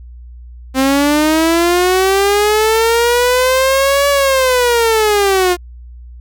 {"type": "linear two-way sweep", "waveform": "sawtooth", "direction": "up then down", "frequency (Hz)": [260, 570, 350.5], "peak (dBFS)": -6, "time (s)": [0.74, 5.57], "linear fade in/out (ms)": 50, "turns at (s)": 4.09, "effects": ["added 60 Hz sine -31 dBFS peak until 6.2 s"]}